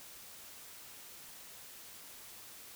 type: silence
effects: white hiss -52 dBFS RMS until 2.75 s